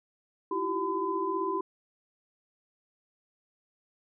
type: tone cluster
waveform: sine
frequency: 327.2 / 342.5 / 385.6 / 1012 Hz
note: E4 / F4 / G4 / B5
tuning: -13 / -34 / -28 / +42 cents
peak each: -37 / -36 / -32 / -31 dBFS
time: 0.51-1.61 s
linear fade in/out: 5 ms
effects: none